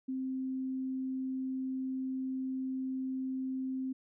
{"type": "tone", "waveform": "sine", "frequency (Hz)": 261.7, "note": "C4", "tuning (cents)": 0, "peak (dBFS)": -33, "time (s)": [0.08, 3.93], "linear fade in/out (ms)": 10, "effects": []}